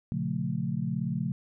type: tone cluster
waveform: sine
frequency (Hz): 119.9 / 140.9 / 177.6 / 218.9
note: A#2 / C#3 / F3 / A3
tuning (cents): +49 / +29 / +29 / -9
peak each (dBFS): -36 / -32 / -32 / -34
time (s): 0.12-1.32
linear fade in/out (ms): 0
effects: none